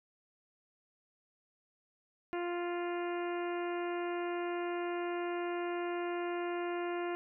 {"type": "harmonic tone", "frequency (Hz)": 349.2, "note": "F4", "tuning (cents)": 0, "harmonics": [1, 2, 3, 4, 5, 6, 7, 8], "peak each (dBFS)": [-35, -41, -45, -47, -49, -51, -52, -53], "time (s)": [2.33, 7.15], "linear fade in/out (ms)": 0, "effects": []}